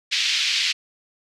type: band-pass noise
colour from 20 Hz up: pink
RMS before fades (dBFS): -22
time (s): 0.11-0.73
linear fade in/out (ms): 20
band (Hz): 2400 to 5100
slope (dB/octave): 24
effects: none